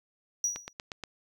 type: tone with exponential decay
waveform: triangle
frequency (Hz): 5800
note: F#8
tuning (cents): -35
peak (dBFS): -22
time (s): 0.44-0.73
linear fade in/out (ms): 2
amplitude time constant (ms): 62
type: click train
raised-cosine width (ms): 0.2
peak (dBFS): -20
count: 5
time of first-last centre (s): 0.56-1.037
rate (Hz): 8.38
effects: none